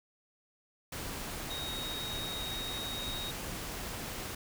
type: tone in noise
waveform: sine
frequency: 3759 Hz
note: A#7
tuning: 14 cents sharp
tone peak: -38 dBFS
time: 1.5-3.31 s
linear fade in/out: 5 ms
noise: pink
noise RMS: -40 dBFS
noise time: 0.92-4.35 s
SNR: -1 dB
effects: none